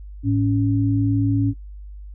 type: tone pair together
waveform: sine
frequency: 108.16 / 279.4 Hz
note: A2 / C#4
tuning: -29 / +14 cents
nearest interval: octave + major third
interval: 1643 cents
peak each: -19 dBFS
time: 0.23-1.54 s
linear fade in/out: 50 ms
effects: noise-tail reverb RT60 0.1 s tail -17 dB re dry + added 50 Hz sine -34 dBFS peak until 2.14 s